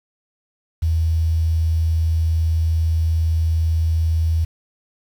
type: tone with quantisation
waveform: sine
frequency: 81.2 Hz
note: E2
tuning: 26 cents flat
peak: -15 dBFS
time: 0.82-4.45 s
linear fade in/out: 10 ms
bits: 7
effects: none